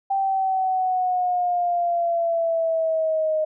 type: exponential sweep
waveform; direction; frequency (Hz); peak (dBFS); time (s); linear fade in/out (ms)
sine; down; 784 to 620; -19; 0.1-3.45; 10
effects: none